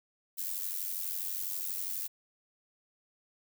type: noise with amplitude modulation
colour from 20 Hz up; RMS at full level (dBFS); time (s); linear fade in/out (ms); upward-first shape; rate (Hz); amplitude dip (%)
violet; -33; 0.37-2.08; 20; sine; 92.2; 70
effects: none